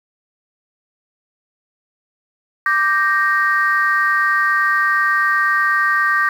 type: chord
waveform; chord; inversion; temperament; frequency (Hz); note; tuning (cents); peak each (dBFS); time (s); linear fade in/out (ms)
sine; G minor; second; equal; 1174.7 / 1568 / 1864.7; D6 / G6 / Bb6; 0 / 0 / 0; -17; 2.66-6.29; 2
effects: tanh soft clip ceiling -5 dBFS + 7-bit